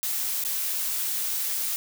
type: noise with dropouts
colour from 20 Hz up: blue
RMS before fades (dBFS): -28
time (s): 0.03-1.76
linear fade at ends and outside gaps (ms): 0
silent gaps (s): 0.438-0.449
effects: none